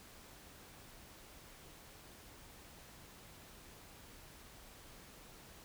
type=silence; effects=pink hiss -57 dBFS RMS until 5.64 s